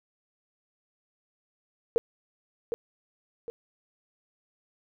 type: tone with echo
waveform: sine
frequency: 466.2 Hz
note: A#4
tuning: in tune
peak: -19 dBFS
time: 1.96-1.98 s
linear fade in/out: 0 ms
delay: 760 ms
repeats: 2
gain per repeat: -7 dB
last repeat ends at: 3.5 s
effects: none